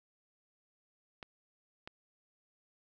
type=clicks; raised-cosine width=0.3 ms; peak=-28 dBFS; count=2; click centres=1.228 / 1.875 s; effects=none